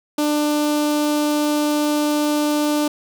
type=tone with notch filter; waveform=sawtooth; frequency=297.5 Hz; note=D4; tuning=22 cents sharp; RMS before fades=-19 dBFS; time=0.18-2.88 s; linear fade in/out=5 ms; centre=1900 Hz; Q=1.4; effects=none